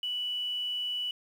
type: tone with quantisation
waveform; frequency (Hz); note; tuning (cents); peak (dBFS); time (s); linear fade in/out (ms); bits
sine; 2960; F#7; 0; -30; 0.03-1.11; 2; 9
effects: none